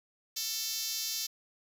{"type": "tone with high-pass filter", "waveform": "5% pulse", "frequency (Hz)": 444.8, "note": "A4", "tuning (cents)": 19, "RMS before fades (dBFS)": -35, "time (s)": [0.36, 1.27], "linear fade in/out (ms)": 10, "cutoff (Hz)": 5500, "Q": 1.4, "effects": []}